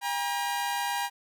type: tone pair together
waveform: sawtooth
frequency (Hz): 805.6 / 953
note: G5 / A#5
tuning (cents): +47 / +38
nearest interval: minor third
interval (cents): 291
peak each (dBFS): -27 / -27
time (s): 0.01-1.1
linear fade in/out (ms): 50
effects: none